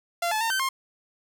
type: tone with pitch steps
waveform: sawtooth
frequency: 688 / 865 / 909 / 1544 / 1065 Hz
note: F5 / A5 / A#5 / G6 / C6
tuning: -26 / -30 / -44 / -27 / +30 cents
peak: -20 dBFS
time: 0.22-0.69 s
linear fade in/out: 5 ms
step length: 94 ms
effects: none